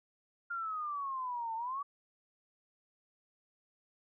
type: exponential two-way sweep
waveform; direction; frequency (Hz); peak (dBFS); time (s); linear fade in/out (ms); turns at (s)
sine; down then up; 1409 to 887 to 1157; -35; 0.5-1.83; 10; 1.55
effects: none